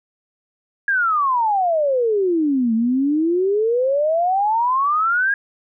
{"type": "exponential two-way sweep", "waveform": "sine", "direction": "down then up", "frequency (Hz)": [1656, 220, 1656], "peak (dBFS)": -15, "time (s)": [0.88, 5.34], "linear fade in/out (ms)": 2, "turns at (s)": 2.74, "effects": []}